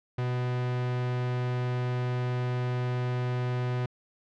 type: tone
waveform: 45% pulse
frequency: 124.4 Hz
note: B2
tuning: 13 cents sharp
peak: -27 dBFS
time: 0.18-3.86 s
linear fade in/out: 5 ms
effects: low-pass 3000 Hz 12 dB/octave